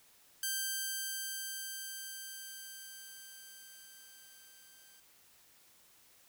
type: tone with level ramp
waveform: 5% pulse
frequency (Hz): 1568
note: G6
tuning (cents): 0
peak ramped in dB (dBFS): -22 to -49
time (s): 0.43-5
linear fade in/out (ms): 2
effects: white hiss -64 dBFS RMS until 6.28 s